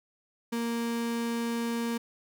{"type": "tone", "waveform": "35% pulse", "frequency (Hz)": 233.1, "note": "A#3", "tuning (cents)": 0, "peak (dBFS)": -27, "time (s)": [0.52, 1.98], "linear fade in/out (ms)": 10, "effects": []}